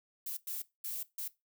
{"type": "noise bursts at uneven times", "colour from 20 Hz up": "violet", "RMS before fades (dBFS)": -39, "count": 4, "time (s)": [[0.26, 0.37], [0.47, 0.62], [0.84, 1.03], [1.18, 1.28]], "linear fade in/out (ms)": 5, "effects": ["noise-tail reverb RT60 0.2 s tail -18 dB re dry"]}